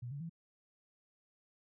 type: tone with pitch steps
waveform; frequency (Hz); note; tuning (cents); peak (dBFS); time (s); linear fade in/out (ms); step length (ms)
sine; 121.5 / 142.01 / 165.97; B2 / C#3 / E3; -28 / +42 / +12; -40; 0.02-0.296; 10; 92
effects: none